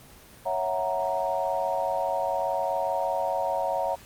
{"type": "chord", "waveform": "sine", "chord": "F# dominant seventh", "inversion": "second", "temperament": "equal", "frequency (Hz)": [554.4, 659.3, 740, 932.3], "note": ["C#5", "E5", "F#5", "A#5"], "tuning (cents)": [0, 0, 0, 0], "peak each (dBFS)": -30, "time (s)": [0.45, 3.96], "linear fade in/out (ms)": 20, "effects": ["pink hiss -50 dBFS RMS until 4.05 s", "Opus 24 kbps"]}